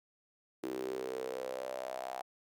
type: tone with high-pass filter sweep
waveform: sawtooth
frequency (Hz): 64.3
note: C2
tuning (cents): -30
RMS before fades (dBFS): -40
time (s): 0.63-2.22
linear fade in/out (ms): 5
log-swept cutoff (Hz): 340 to 740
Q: 7
effects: none